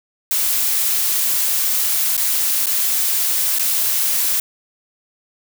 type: noise with dropouts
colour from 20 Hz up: blue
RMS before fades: -18 dBFS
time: 0.31-4.4 s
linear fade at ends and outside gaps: 1 ms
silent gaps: 2.167-2.177 / 2.659-2.668 / 3.586-3.594 s
effects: none